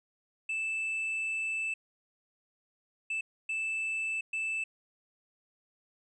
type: tone bursts at uneven times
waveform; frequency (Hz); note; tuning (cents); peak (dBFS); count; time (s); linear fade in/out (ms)
triangle; 2637; E7; 0; -29; 4; 0.49-1.74 / 3.1-3.21 / 3.49-4.21 / 4.33-4.64; 5
effects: resampled to 22050 Hz